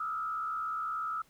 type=tone with frequency modulation; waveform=sine; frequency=1298 Hz; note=E6; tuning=27 cents flat; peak=-32 dBFS; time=0-1.22 s; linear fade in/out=5 ms; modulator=68.5 Hz; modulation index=0.89; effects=pink hiss -65 dBFS RMS until 1.29 s